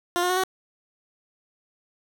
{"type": "tone with pitch steps", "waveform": "15% pulse", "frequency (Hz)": [350.7, 358.9, 367.3, 375.9], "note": ["F4", "F4", "F#4", "F#4"], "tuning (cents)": [7, 47, -13, 27], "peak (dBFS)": -15, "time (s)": [0.16, 0.436], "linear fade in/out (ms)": 0, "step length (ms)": 69, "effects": []}